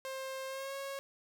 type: tone with pitch glide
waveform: sawtooth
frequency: 530 to 549 Hz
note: C5 to C#5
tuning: +22 to -17 cents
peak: -35 dBFS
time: 0.05-0.99 s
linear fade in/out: 0 ms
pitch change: +61 cents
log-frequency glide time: 0.47-0.75 s
effects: none